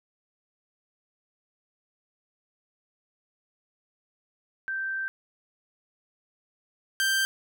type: tone pair in turn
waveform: sine / sawtooth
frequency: 1562 / 1570.3 Hz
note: G6 / G6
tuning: -7 / +3 cents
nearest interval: unison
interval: 10 cents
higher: second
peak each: -28 / -19 dBFS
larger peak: second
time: 4.68-5.08 / 7-7.25 s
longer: first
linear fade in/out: 0 ms
effects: none